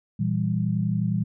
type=chord; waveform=sine; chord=E diminished; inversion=second; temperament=equal; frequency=116.54 / 164.81 / 196 Hz; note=Bb2 / E3 / G3; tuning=0 / 0 / 0 cents; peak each=-26 dBFS; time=0.19-1.24 s; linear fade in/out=10 ms; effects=none